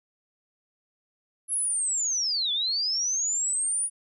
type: linear two-way sweep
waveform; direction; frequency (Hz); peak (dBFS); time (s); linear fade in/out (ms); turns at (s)
sine; down then up; 11000 to 3393 to 9770; -24; 1.48-3.9; 50; 2.52
effects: none